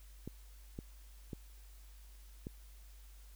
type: clicks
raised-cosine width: 3 ms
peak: -29 dBFS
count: 4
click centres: 0.276 / 0.789 / 1.332 / 2.469 s
effects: added 50 Hz sine -53 dBFS peak until 3.35 s + white hiss -65 dBFS RMS until 3.35 s